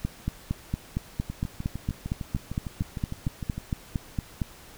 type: two click trains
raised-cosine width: 5 ms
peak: -20 / -14 dBFS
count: 16 / 20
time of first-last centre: 1.3-3.58 / 0.05-4.418 s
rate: 6.58 / 4.35 Hz
effects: pink hiss -49 dBFS RMS until 4.77 s